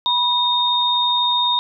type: tone pair together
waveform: sine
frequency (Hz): 978 / 3692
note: B5 / A#7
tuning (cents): -17 / -17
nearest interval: octave + major seventh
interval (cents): 2300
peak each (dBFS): -19 / -17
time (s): 0.06-1.59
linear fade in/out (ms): 0
effects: none